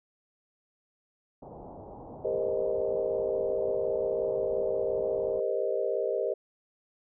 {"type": "low-pass noise", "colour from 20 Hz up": "white", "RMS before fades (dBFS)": -45, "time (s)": [1.42, 5.4], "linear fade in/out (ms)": 5, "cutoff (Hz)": 870, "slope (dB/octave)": 48}
{"type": "chord", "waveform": "sine", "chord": "C minor seventh", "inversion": "second", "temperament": "equal with one note detuned", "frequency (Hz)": [400.5, 466.2, 523.3, 622.3], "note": ["G4", "Bb4", "C5", "Eb5"], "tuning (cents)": [37, 0, 0, 0], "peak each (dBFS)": -32, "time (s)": [2.24, 6.34], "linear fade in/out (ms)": 10}
{"effects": []}